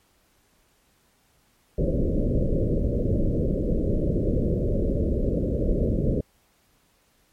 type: low-pass noise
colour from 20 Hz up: pink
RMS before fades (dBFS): -23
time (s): 1.78-6.21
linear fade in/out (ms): 5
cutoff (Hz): 590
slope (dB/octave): 96
effects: pink hiss -64 dBFS RMS until 7.32 s + MP3 64 kbps